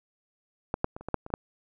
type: clicks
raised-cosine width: 1 ms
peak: -13 / -10 / -24 / -30 / -20 / -10 / -26 / -30 / -11 dBFS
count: 9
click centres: 0.741 / 0.844 / 0.965 / 1.01 / 1.086 / 1.143 / 1.264 / 1.303 / 1.339 s
effects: none